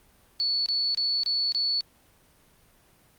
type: tone bursts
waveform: sine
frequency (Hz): 4435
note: C#8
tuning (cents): 0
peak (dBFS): -23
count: 5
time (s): 0.4-1.808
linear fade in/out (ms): 0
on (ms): 260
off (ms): 27
effects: pink hiss -60 dBFS RMS until 3.18 s + Opus 32 kbps